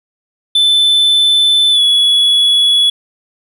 triangle tone with pitch glide, 3520 to 3386 Hz, A7 to G#7, 0 to +33 cents, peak -6 dBFS, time 0.55-2.9 s, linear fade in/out 5 ms, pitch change -67 cents, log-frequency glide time 1.71-1.81 s, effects none

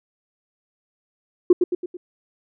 sine tone with echo, 356.6 Hz, F4, 36 cents sharp, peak -7 dBFS, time 1.5-1.53 s, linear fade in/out 5 ms, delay 110 ms, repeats 4, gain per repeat -6 dB, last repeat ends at 1.97 s, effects tanh soft clip ceiling -4 dBFS

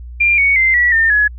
sine tone with pitch steps, 2389 / 2229 / 2080 / 1940.5 / 1810.5 / 1689.3 Hz, D7 / C#7 / C7 / B6 / A6 / G#6, +29 / +9 / -11 / -31 / +49 / +29 cents, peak -9 dBFS, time 0.2-1.28 s, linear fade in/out 10 ms, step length 180 ms, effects added 60 Hz sine -28 dBFS peak until 1.38 s

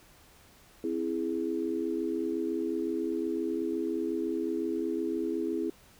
sine chord, C augmented, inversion none, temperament equal, 261.6 / 329.6 / 415.3 Hz, C4 / E4 / G#4, 0 / 0 / 0 cents, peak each -35 / -31 / -34 dBFS, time 0.84-5.7 s, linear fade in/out 2 ms, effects pink hiss -58 dBFS RMS until 5.99 s

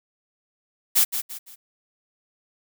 blue noise with echo, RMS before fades -17 dBFS, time 0.95-1.05 s, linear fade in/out 20 ms, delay 170 ms, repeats 3, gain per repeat -9 dB, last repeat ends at 1.56 s, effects none

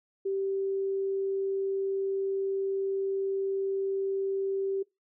sine tone, 389.4 Hz, G4, 12 cents flat, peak -27 dBFS, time 0.25-4.83 s, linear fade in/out 10 ms, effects noise-tail reverb RT60 0.2 s tail -23 dB re dry

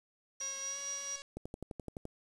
sine tone with tremolo, 5750 Hz, F8, 50 cents sharp, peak -36 dBFS, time 0.4-1.16 s, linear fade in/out 5 ms, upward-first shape sine, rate 4.4 Hz, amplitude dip 45%
5% pulse tone with pitch glide, 545 to 558.7 Hz, C#5 to C#5, -29 to +13 cents, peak -34 dBFS, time 0.41-1.22 s, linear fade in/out 0 ms, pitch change +42 cents, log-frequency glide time 0.62-0.79 s
click train, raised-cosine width 2 ms, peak -28 dBFS, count 9, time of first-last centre 1.37-2.054 s, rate 11.7 Hz
effects resampled to 24000 Hz + 9-bit

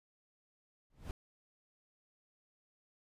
brown noise with exponential growth, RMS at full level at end -37 dBFS, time 0.9-1.11 s, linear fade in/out 1 ms, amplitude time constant 44 ms, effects resampled to 32000 Hz

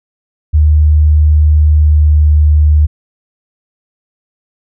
sine tone with pitch glide, 76 to 75.48 Hz, D#2 to D2, -40 to +48 cents, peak -4 dBFS, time 0.53-2.87 s, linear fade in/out 20 ms, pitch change -12 cents, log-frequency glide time 1.74-2.13 s, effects none

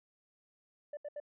sine tone bursts, 587.3 Hz, D5, in tune, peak -37 dBFS, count 3, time 0.93-1.201 s, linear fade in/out 5 ms, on 41 ms, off 74 ms, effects tanh soft clip ceiling -37 dBFS

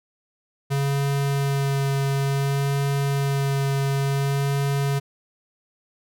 square tone with vibrato, 138.9 Hz, C#3, 4 cents sharp, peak -21 dBFS, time 0.7-5 s, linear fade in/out 20 ms, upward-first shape sine, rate 0.57 Hz, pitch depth 12 cents each way, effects none

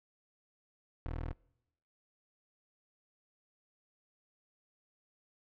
20% pulse tone, 40.34 Hz, E1, 37 cents flat, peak -32 dBFS, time 1.06-1.33 s, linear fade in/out 0 ms, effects noise-tail reverb RT60 0.9 s tail -25 dB re dry + low-pass 2000 Hz 12 dB/octave

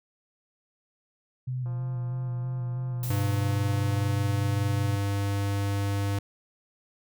sine tone with vibrato, 125 Hz, B2, 21 cents sharp, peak -28 dBFS, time 1.47-4.97 s, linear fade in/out 10 ms, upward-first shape square, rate 3.1 Hz, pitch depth 33 cents each way
click train, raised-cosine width 1 ms, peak -36 dBFS, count 427, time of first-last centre 1.66-4.108 s, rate 174 Hz
blue noise with exponential decay, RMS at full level -37 dBFS, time 3.03-4.05 s, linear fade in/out 2 ms, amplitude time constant 220 ms
square tone, 100 Hz, G2, 35 cents sharp, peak -26 dBFS, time 3.1-6.19 s, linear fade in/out 5 ms
effects none

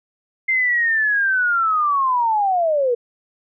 sine linear sweep, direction down, 2100 to 464.2 Hz, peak -15 dBFS, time 0.48-2.95 s, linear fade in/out 10 ms, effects none

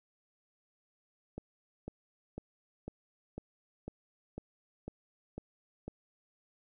click train, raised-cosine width 2 ms, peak -27 dBFS, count 10, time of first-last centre 1.38-5.88 s, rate 2 Hz, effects none

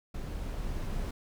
brown noise with level ramp, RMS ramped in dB -37 to -33 dBFS, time 0.14-1.11 s, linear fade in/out 5 ms, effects none

